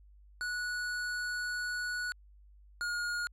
square tone pair in turn, 1468 / 1432 Hz, F#6 / F6, -14 / +43 cents, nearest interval unison, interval 43 cents, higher first, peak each -34 / -33 dBFS, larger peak second, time 0.41-2.12 / 2.81-3.27 s, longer first, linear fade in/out 0 ms, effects added 50 Hz sine -55 dBFS peak until 3.32 s + low-pass 9000 Hz 12 dB/octave

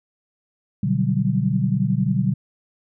sine chord, G major seventh, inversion first, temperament equal, 123.47 / 146.83 / 185 / 196 Hz, B2 / D3 / F#3 / G3, 0 / 0 / 0 / 0 cents, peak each -23 dBFS, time 0.83-2.34 s, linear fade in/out 5 ms, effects none

